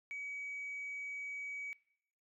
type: tone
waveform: sine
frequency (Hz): 2270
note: C#7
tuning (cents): +41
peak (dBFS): -39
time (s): 0.11-1.73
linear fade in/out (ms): 0
effects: noise-tail reverb RT60 0.7 s tail -21 dB re dry + tanh soft clip ceiling -37 dBFS